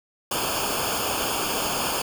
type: noise with comb filter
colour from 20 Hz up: pink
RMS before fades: -26 dBFS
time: 0.31-2.02 s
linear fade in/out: 5 ms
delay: 0.51 ms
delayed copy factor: -0.85
effects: none